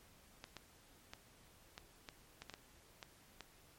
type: clicks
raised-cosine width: 0.2 ms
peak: -30 dBFS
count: 10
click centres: 0.441 / 0.567 / 1.135 / 1.779 / 2.088 / 2.42 / 2.497 / 2.539 / 3.028 / 3.407 s
effects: pink hiss -65 dBFS RMS until 3.78 s + MP3 64 kbps